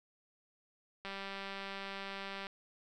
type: click train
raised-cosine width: 0.3 ms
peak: -27 dBFS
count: 279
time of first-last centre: 1.05-2.468 s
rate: 196 Hz
effects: none